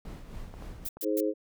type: noise with tremolo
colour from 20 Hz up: brown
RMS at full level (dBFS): -40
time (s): 0.05-0.87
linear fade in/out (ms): 2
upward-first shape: sine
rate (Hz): 3.7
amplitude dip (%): 50
type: clicks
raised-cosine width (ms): 1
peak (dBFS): -32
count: 3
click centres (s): 0.54 / 0.624 / 0.97
type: noise bursts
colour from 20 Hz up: violet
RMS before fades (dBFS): -35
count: 3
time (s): 0.85-1.207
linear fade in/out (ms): 5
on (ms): 39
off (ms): 120
type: harmonic tone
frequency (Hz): 105.5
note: G#2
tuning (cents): +28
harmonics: 3 / 4 / 5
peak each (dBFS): -29 / -30 / -31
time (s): 1.02-1.34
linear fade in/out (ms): 50
effects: none